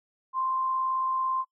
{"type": "tone with amplitude modulation", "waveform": "sine", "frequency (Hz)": 1046, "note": "C6", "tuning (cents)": -1, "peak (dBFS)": -24, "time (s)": [0.33, 1.45], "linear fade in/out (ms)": 50, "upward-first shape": "sine", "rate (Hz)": 58.1, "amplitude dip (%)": 25, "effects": ["noise-tail reverb RT60 0.1 s tail -23 dB re dry"]}